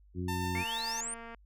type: harmonic tone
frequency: 90.3 Hz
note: F#2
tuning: 42 cents flat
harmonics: 1 / 2 / 3 / 4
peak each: -35 / -38 / -40 / -41 dBFS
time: 0.14-0.65 s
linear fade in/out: 50 ms
type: tone with tremolo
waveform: sawtooth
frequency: 897 Hz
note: A5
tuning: 33 cents sharp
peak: -31 dBFS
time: 0.28-1.01 s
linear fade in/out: 5 ms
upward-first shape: triangle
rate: 6.9 Hz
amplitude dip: 25%
type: exponential sweep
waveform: sine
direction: up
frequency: 2093 to 9350 Hz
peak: -35 dBFS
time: 0.55-1.14 s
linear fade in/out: 2 ms
type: click train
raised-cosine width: 0.5 ms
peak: -32 dBFS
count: 185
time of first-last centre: 0.55-1.347 s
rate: 231 Hz
effects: added 50 Hz sine -57 dBFS peak until 1.45 s